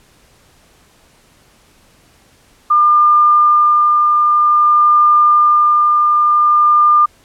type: tone with tremolo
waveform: sine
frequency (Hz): 1202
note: D6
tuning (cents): +40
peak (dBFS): -6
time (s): 2.7-7.06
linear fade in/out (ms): 10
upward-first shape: sine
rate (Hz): 0.52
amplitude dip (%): 25
effects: pink hiss -50 dBFS RMS until 7.24 s + low-pass 12000 Hz 12 dB/octave

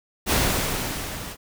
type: noise with level ramp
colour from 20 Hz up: pink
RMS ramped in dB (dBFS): -19 to -36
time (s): 0.26-1.37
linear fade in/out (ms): 50
effects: none

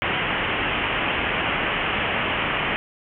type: low-pass noise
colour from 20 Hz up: white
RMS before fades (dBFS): -24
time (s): 0.02-2.76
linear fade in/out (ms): 0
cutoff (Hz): 3100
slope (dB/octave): 96
effects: none

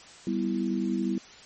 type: chord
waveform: sine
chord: E minor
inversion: first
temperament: equal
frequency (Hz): 196 / 246.9 / 329.6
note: G3 / B3 / E4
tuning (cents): 0 / 0 / 0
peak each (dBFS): -29 / -30 / -30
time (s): 0.27-1.18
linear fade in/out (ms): 2
effects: white hiss -49 dBFS RMS until 1.45 s + MP3 32 kbps

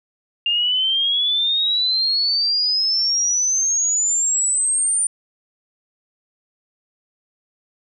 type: exponential sweep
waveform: sine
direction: up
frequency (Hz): 2794 to 9200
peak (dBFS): -16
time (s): 0.46-5.07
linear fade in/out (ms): 2
effects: none

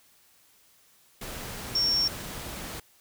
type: tone in noise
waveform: sine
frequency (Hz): 5490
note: F8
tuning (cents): -31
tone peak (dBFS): -22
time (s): 1.75-2.08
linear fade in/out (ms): 5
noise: pink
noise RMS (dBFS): -38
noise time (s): 1.21-2.8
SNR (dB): +13
effects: white hiss -61 dBFS RMS until 3 s

